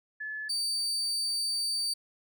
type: tone pair in turn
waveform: sine / 35% pulse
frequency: 1723 / 4613 Hz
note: A6 / D8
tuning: -37 / -32 cents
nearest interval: octave + perfect fourth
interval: 1705 cents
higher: second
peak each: -34 / -27 dBFS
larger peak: second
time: 0.2-0.49 / 0.49-1.94 s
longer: second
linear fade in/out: 10 ms
effects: none